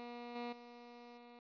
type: tone with level steps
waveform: 15% pulse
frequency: 240 Hz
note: B3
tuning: 49 cents flat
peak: -40 / -35 / -47 / -49 dBFS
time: 0-1.39 s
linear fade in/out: 0 ms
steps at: 0.35 / 0.52 / 1.17 s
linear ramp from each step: 10 ms
effects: resampled to 11025 Hz + 12-bit